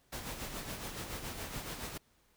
pink noise with tremolo, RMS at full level -40 dBFS, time 0.12-1.98 s, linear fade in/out 10 ms, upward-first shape sine, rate 7.1 Hz, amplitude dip 50%, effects pink hiss -70 dBFS RMS until 2.36 s

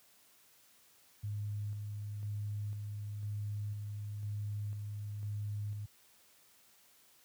sine tone with tremolo, 103.8 Hz, G#2, in tune, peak -35 dBFS, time 1.23-5.86 s, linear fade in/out 10 ms, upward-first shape square, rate 1 Hz, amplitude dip 30%, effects white hiss -65 dBFS RMS until 7.24 s + high-pass 60 Hz 12 dB/octave

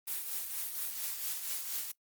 blue noise with tremolo, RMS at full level -35 dBFS, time 0.07-1.92 s, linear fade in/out 10 ms, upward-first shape triangle, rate 4.3 Hz, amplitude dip 55%, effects noise-tail reverb RT60 0.1 s tail -21 dB re dry + Opus 32 kbps

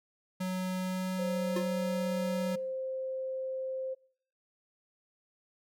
square tone with pitch glide, 185 to 187.15 Hz, F#3 to F#3, 0 to +20 cents, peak -32 dBFS, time 0.4-2.56 s, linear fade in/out 10 ms, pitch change +20 cents, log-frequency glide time 0.8-1.61 s
sine tone, 524 Hz, C5, 2 cents sharp, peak -33 dBFS, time 1.18-3.95 s, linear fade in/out 20 ms
square tone with exponential decay, 353.3 Hz, F4, 20 cents sharp, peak -30 dBFS, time 1.56-1.71 s, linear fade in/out 5 ms, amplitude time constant 32 ms
effects noise-tail reverb RT60 0.6 s tail -25 dB re dry

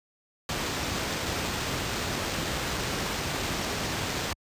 pink noise with sample-and-hold, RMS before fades -30 dBFS, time 0.49-4.33 s, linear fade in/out 2 ms, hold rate 11025 Hz, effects high-pass 60 Hz 12 dB/octave + resampled to 32000 Hz

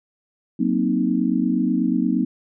sine chord, C half-diminished seventh, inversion second, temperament equal, 185 / 233.1 / 261.6 / 311.1 Hz, Gb3 / Bb3 / C4 / Eb4, 0 / 0 / 0 / 0 cents, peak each -24 / -22 / -22 / -24 dBFS, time 0.59-2.25 s, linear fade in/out 10 ms, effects none

